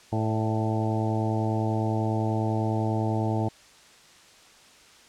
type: harmonic tone with a mistuned harmonic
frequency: 110 Hz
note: A2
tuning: in tune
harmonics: 1 / 2 / 3 / 4 / 5 / 6 / 7 / 8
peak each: -26 / -31 / -31 / -36 / -38 / -35 / -35 / -36 dBFS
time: 0.12-3.49 s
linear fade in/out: 10 ms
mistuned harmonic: 5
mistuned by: +42 cents
effects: white hiss -53 dBFS RMS until 5.08 s + low-pass 7000 Hz 12 dB/octave